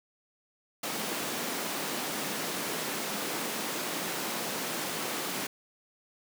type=high-pass noise; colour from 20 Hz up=pink; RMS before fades=-34 dBFS; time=0.83-5.47 s; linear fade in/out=5 ms; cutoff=190 Hz; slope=24 dB/octave; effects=none